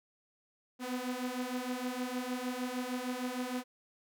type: beating tone pair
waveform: sawtooth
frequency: 246.9 / 253.4 Hz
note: B3 / B3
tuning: 0 / +45 cents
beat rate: 6.5 Hz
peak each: -35 / -33 dBFS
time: 0.79-3.64 s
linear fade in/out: 50 ms
effects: none